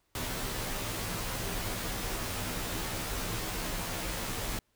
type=noise with comb filter; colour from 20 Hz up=pink; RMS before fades=-35 dBFS; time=0.15-4.59 s; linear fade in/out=2 ms; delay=14 ms; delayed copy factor=-1; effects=pink hiss -74 dBFS RMS until 4.75 s